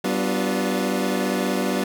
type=chord; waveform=25% pulse; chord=G dominant seventh; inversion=none; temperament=equal with one note detuned; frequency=192.19 / 246.9 / 293.7 / 349.2 Hz; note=G3 / B3 / D4 / F4; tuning=-34 / 0 / 0 / 0 cents; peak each=-21 / -22 / -25 / -26 dBFS; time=0.04-1.84 s; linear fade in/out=5 ms; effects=none